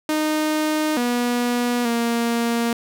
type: tone with pitch steps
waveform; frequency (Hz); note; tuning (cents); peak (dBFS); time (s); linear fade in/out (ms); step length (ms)
sawtooth; 307.9 / 242.5 / 233.9; D#4 / B3 / A#3; -18 / -31 / +6; -15; 0.09-2.73; 2; 880
effects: none